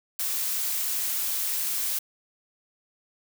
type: noise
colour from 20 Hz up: blue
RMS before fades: -28 dBFS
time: 0.19-1.99 s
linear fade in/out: 5 ms
effects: none